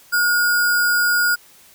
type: tone with sample-and-hold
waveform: sine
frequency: 1439 Hz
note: F#6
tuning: 49 cents flat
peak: -14 dBFS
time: 0.12-1.36 s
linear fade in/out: 20 ms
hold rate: 6300 Hz
effects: white hiss -49 dBFS RMS until 1.74 s